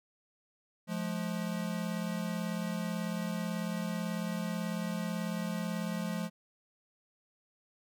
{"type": "tone pair together", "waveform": "square", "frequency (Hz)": [174.61, 212.8], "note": ["F3", "G#3"], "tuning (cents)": [0, 42], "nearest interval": "minor third", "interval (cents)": 342, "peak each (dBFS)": [-36, -37], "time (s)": [0.87, 6.3], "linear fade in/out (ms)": 50, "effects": []}